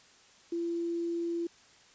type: tone with quantisation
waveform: sine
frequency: 339.4 Hz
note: F4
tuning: 49 cents flat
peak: -30 dBFS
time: 0.52-1.47 s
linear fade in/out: 5 ms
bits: 9
effects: white hiss -59 dBFS RMS until 1.94 s + resampled to 16000 Hz